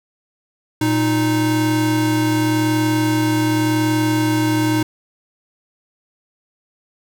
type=tone pair together; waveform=square; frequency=117.1 / 310.4 Hz; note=A#2 / D#4; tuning=+8 / -4 cents; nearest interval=octave + perfect fourth; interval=1688 cents; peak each=-21 / -17 dBFS; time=0.81-4.83 s; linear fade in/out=5 ms; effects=none